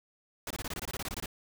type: noise bursts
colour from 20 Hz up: pink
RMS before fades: -37 dBFS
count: 14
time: 0.47-1.259 s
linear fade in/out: 2 ms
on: 35 ms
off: 23 ms
effects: none